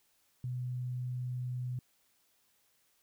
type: tone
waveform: sine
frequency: 125.1 Hz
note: B2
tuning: 23 cents sharp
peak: -34 dBFS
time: 0.44-1.79 s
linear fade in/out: 2 ms
effects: white hiss -72 dBFS RMS until 3.02 s